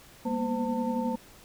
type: tone cluster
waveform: sine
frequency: 202.1 / 235.6 / 246.5 / 514 / 897 Hz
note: G#3 / A#3 / B3 / C5 / A5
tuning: -47 / +19 / -3 / -31 / +33 cents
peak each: -36 / -29 / -38 / -34 / -34 dBFS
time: 0.25-1.16 s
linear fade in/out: 10 ms
effects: pink hiss -53 dBFS RMS until 1.44 s